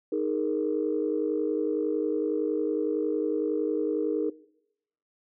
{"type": "chord", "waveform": "sine", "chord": "D# suspended fourth", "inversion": "none", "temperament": "equal", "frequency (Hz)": [311.1, 415.3, 466.2], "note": ["D#4", "G#4", "A#4"], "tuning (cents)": [0, 0, 0], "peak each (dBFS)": -29, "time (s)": [0.12, 4.3], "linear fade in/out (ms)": 5, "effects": ["noise-tail reverb RT60 0.8 s tail -21 dB re dry", "tanh soft clip ceiling -15 dBFS"]}